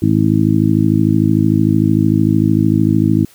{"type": "harmonic tone", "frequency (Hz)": 53.3, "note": "G#1", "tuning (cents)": 46, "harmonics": [2, 3, 4, 5, 6], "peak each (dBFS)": [-16, -16, -16, -16, -16], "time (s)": [0.02, 3.25], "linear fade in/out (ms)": 5, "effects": ["white hiss -47 dBFS RMS until 3.34 s"]}